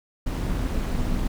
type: noise with amplitude modulation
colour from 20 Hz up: brown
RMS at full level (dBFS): -22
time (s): 0.26-1.28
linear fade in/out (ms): 10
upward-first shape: sine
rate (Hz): 219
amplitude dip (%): 65
effects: none